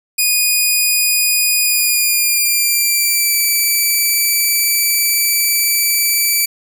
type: tone with pitch glide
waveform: 5% pulse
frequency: 2470 to 2318 Hz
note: D#7 to D7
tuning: -13 to -23 cents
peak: -3 dBFS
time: 0.18-6.46 s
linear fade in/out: 10 ms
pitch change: -110 cents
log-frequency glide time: 1.61-3.39 s
effects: none